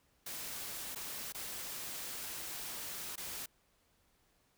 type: noise with dropouts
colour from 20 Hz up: white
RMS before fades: -43 dBFS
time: 0.26-3.46 s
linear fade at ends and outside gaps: 5 ms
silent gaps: 0.949-0.957 / 1.324-1.346 / 3.158-3.177 s
effects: pink hiss -73 dBFS RMS until 4.57 s